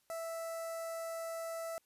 sawtooth tone with notch filter, 659.3 Hz, E5, in tune, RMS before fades -41 dBFS, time 0.1-1.78 s, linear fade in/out 0 ms, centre 3200 Hz, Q 0.56, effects white hiss -75 dBFS RMS until 1.85 s + resampled to 32000 Hz

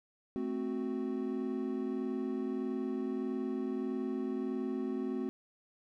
triangle chord, F# diminished, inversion first, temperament equal, 220 / 261.6 / 370 Hz, A3 / C4 / F#4, 0 / 0 / 0 cents, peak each -37 / -34 / -36 dBFS, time 0.36-5.29 s, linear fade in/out 0 ms, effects none

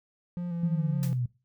triangle tone with vibrato, 172.9 Hz, F3, 17 cents flat, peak -28 dBFS, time 0.37-1.13 s, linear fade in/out 0 ms, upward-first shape square, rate 3.6 Hz, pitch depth 27 cents each way
sine exponential sweep, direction down, 170.2 to 119.8 Hz, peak -26 dBFS, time 0.63-1.26 s, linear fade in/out 5 ms
white noise with exponential decay, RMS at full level -38 dBFS, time 1.03-1.2 s, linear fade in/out 0 ms, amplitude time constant 35 ms
effects noise-tail reverb RT60 0.3 s tail -20 dB re dry

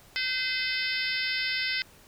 harmonic tone, 513 Hz, C5, 34 cents flat, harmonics 3 / 4 / 5 / 6 / 7 / 8 / 9 / 10, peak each -35 / -31 / -36 / -37 / -38 / -40 / -36 / -35 dBFS, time 0.16-1.82 s, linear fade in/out 0 ms, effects pink hiss -55 dBFS RMS until 2.07 s

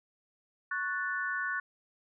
sine chord, F# minor, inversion second, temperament equal, 1108.7 / 1480 / 1760 Hz, C#6 / F#6 / A6, 0 / 0 / 0 cents, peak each -38 / -33 / -36 dBFS, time 0.71-1.6 s, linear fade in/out 5 ms, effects none

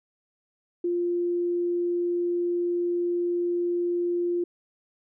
sine tone, 349.2 Hz, F4, in tune, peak -23 dBFS, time 0.84-4.44 s, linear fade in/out 5 ms, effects none

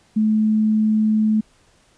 sine tone, 216.1 Hz, A3, 31 cents flat, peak -14 dBFS, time 0.16-1.41 s, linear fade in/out 10 ms, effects pink hiss -57 dBFS RMS until 1.97 s + resampled to 22050 Hz

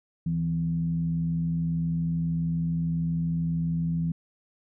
sine tone with frequency modulation, 164.81 Hz, E3, in tune, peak -24 dBFS, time 0.26-4.12 s, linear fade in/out 5 ms, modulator 87.2 Hz, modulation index 0.39, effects none

